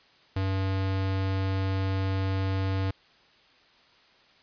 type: tone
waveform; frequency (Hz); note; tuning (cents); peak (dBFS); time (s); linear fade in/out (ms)
square; 95.9; G2; -37; -26; 0.36-2.91; 5
effects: white hiss -59 dBFS RMS until 4.42 s + resampled to 11025 Hz